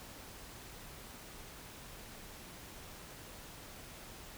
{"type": "silence", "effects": ["pink hiss -51 dBFS RMS until 4.37 s"]}